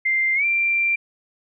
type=tone with pitch glide; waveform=sine; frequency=2093 to 2363 Hz; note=C7 to D7; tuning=0 to +10 cents; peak=-17 dBFS; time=0.05-0.96 s; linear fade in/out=10 ms; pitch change=+210 cents; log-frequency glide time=0.35-0.45 s; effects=none